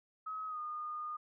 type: tone with pitch glide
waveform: sine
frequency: 1275 to 1223.1 Hz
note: D#6 to D#6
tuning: +42 to -30 cents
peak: -38 dBFS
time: 0.26-1.17 s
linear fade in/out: 10 ms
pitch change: -72 cents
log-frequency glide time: 0.47-0.59 s
effects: none